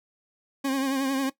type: tone with vibrato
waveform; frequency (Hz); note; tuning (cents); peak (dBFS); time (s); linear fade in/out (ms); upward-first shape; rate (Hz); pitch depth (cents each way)
40% pulse; 269.8; C#4; -47; -23; 0.64-1.3; 10; triangle; 11; 58
effects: noise-tail reverb RT60 0.1 s tail -17 dB re dry